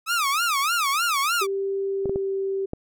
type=tone with vibrato; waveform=sawtooth; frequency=1244.5 Hz; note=D#6; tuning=in tune; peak=-17 dBFS; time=0.06-1.47 s; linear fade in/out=50 ms; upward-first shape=sine; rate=3.3 Hz; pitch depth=230 cents each way
type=tone with pitch glide; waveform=sine; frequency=392 to 388.8 Hz; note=G4 to G4; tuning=0 to -14 cents; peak=-23 dBFS; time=1.41-2.66 s; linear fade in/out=10 ms; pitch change=-14 cents; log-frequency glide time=1.87-2.32 s
type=clicks; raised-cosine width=2 ms; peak=-16 dBFS; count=4; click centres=2.057 / 2.095 / 2.159 / 2.734 s
effects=none